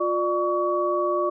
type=tone cluster; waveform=sine; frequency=354.2 / 596 / 1129 Hz; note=F4 / D5 / C#6; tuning=+24 / +25 / +31 cents; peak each=-25 dBFS; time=0-1.3 s; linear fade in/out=10 ms; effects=none